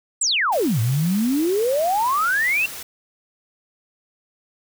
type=exponential two-way sweep; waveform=sine; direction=down then up; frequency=8360 to 108.1 to 2764 Hz; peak=-17 dBFS; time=0.21-2.66 s; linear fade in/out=5 ms; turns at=0.8 s
type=noise; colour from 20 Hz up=white; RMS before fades=-34 dBFS; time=0.52-2.83 s; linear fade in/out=5 ms
effects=none